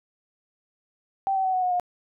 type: tone with pitch steps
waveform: sine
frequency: 778 / 765.1 / 752.4 / 739.9 / 727.6 / 715.5 Hz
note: G5 / G5 / F#5 / F#5 / F#5 / F5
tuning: -13 / -42 / +29 / 0 / -29 / +42 cents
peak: -21 dBFS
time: 1.27-1.798 s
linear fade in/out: 0 ms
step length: 88 ms
effects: none